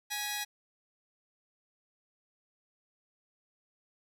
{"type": "tone pair together", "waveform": "10% pulse", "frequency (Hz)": [830.6, 1934.9], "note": ["G#5", "B6"], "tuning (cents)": [0, -36], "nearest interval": "octave + minor third", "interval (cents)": 1464, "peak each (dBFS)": -28, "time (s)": [0.1, 0.45], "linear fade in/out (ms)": 20, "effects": []}